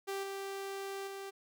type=tone with level steps; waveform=sawtooth; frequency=392 Hz; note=G4; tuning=in tune; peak=-32 / -35 / -38 dBFS; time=0.07-1.31 s; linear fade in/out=20 ms; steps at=0.23 / 1.07 s; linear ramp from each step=5 ms; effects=none